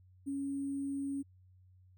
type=tone with sample-and-hold; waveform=sine; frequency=277.2 Hz; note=C#4; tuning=in tune; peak=-34 dBFS; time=0.26-1.23 s; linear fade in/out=20 ms; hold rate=8820 Hz; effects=added 92 Hz sine -59 dBFS peak until 1.97 s